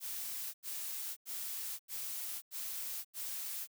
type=noise bursts; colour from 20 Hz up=blue; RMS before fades=-41 dBFS; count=6; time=0-3.675 s; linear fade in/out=50 ms; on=540 ms; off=87 ms; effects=none